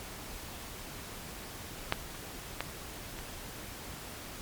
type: clicks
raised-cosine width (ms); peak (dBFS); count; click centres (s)
0.3; -10 / -15 / -28; 3; 1.924 / 2.606 / 3.189
effects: pink hiss -44 dBFS RMS until 4.41 s + MP3 96 kbps